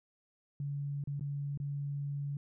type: tone with dropouts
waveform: sine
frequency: 142.3 Hz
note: C#3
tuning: 46 cents sharp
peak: -34 dBFS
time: 0.6-2.37 s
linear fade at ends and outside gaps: 2 ms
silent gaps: 1.039-1.073 / 1.196-1.209 / 1.575-1.6 s
effects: none